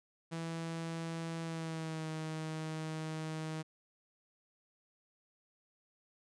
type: tone with pitch glide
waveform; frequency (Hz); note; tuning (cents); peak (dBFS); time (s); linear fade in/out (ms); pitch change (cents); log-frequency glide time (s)
sawtooth; 164.8 to 157.81; E3 to D#3; 0 to +25; -34; 0.31-3.63; 20; -75; 1.42-2.09
effects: resampled to 22050 Hz